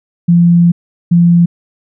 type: tone pair in turn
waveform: sine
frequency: 172 / 172 Hz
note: F3 / F3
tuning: -26 / -26 cents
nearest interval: unison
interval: 0 cents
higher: neither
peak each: -4 dBFS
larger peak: neither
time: 0.28-0.72 / 1.11-1.46 s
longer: first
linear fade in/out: 10 ms
effects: none